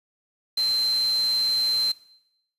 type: tone in noise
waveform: sine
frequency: 4109 Hz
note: C8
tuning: 32 cents flat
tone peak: -21 dBFS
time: 0.57-1.92 s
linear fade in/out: 5 ms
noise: white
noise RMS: -38 dBFS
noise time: 0.57-1.92 s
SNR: +14 dB
effects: noise-tail reverb RT60 0.8 s tail -19 dB re dry + resampled to 32000 Hz